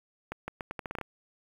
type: accelerating click train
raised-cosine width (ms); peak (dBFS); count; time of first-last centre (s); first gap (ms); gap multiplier
0.5; -20; 10; 0.32-1.013; 160; 0.8
effects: 8-bit